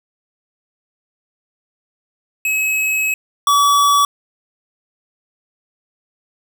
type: tone pair in turn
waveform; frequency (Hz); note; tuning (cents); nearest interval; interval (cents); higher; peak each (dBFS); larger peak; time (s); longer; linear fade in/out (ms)
square; 2564 / 1142.1; E7 / D6; -49 / -49; octave + major second; 1400; first; -16 / -11; second; 2.45-3.14 / 3.47-4.05; first; 2
effects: none